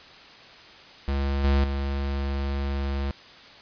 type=tone with level steps; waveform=square; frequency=69.3 Hz; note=C#2; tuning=in tune; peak=-24 / -19 / -26 dBFS; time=1.08-3.11 s; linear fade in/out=0 ms; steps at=1.44 / 1.64 s; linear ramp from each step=2 ms; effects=white hiss -47 dBFS RMS until 3.61 s + resampled to 11025 Hz